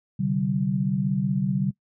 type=chord; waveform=sine; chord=C suspended second; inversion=none; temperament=equal with one note detuned; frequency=130.81 / 146.83 / 192.19 Hz; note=C3 / D3 / G3; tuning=0 / 0 / -34 cents; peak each=-28 / -26 / -24 dBFS; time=0.19-1.71 s; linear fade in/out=10 ms; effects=noise-tail reverb RT60 0.1 s tail -21 dB re dry